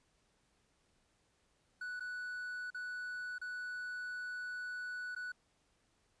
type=tone with dropouts; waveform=triangle; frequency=1480 Hz; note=F#6; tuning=in tune; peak=-38 dBFS; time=1.81-5.32 s; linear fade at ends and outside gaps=5 ms; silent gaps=1.997-2.005 / 2.704-2.745 / 3.383-3.414 / 5.15-5.162 s; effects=pink hiss -75 dBFS RMS until 6.2 s + resampled to 22050 Hz